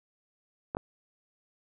clicks, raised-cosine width 1 ms, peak -18 dBFS, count 2, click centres 0.749 / 0.769 s, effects none

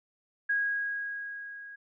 sine tone with level ramp, 1645 Hz, G#6, 17 cents flat, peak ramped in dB -24 to -43 dBFS, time 0.49-1.76 s, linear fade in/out 10 ms, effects none

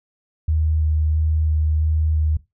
sine tone with vibrato, 77.78 Hz, D#2, in tune, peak -16 dBFS, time 0.48-2.37 s, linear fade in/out 5 ms, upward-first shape square, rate 1.5 Hz, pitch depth 10 cents each way, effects noise-tail reverb RT60 0.2 s tail -17 dB re dry

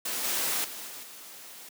white noise with level steps, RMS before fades -32 / -29 / -40 / -42 / -46 dBFS, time 0.05-1.69 s, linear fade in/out 5 ms, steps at 0.24 / 0.64 / 0.87 / 1.03 s, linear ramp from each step 5 ms, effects high-pass 200 Hz 12 dB/octave

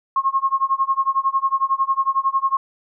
sine tone with tremolo, 1079 Hz, C#6, 47 cents flat, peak -13 dBFS, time 0.16-2.57 s, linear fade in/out 2 ms, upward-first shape sine, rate 11 Hz, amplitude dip 95%, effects none

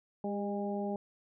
harmonic tone with a mistuned harmonic, 203.3 Hz, G#3, 37 cents flat, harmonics 1 / 2 / 3 / 4, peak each -35 / -38 / -40 / -41 dBFS, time 0.24-0.96 s, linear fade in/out 2 ms, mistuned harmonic 2, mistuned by -25 cents, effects none

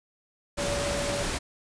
sine tone in noise, 572 Hz, D5, 46 cents flat, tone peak -30 dBFS, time 0.57-1.24 s, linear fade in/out 20 ms, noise pink, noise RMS -30 dBFS, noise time 0.57-1.39 s, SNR -3 dB, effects resampled to 22050 Hz

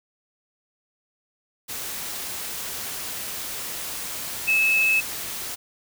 sine tone in noise, 2599 Hz, E7, 25 cents flat, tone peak -17 dBFS, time 4.47-5.01 s, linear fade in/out 20 ms, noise white, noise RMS -32 dBFS, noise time 1.68-5.56 s, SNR +12 dB, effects none

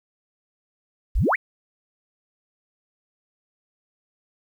sine exponential sweep, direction up, 30.54 to 2489 Hz, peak -17 dBFS, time 1.15-1.36 s, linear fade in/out 10 ms, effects 9-bit

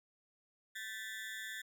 35% pulse tone with amplitude modulation, 1760 Hz, A6, in tune, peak -36 dBFS, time 0.75-1.62 s, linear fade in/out 10 ms, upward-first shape sine, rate 216 Hz, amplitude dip 100%, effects none

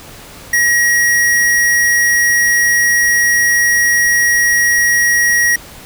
square tone, 1900 Hz, A#6, 33 cents sharp, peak -10 dBFS, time 0.53-5.56 s, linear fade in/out 5 ms, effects pink hiss -35 dBFS RMS until 5.85 s

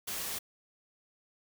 white noise, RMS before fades -37 dBFS, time 0.07-0.39 s, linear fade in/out 10 ms, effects none

